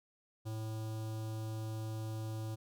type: tone with notch filter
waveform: square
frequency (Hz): 109.9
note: A2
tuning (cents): -2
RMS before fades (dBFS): -40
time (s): 0.45-2.56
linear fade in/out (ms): 20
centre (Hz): 2000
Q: 0.83
effects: none